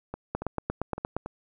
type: two click trains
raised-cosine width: 1 ms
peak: -14 / -20 dBFS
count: 8 / 5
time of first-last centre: 0.35-1.166 / 0.14-1.26 s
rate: 8.58 / 3.57 Hz
effects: none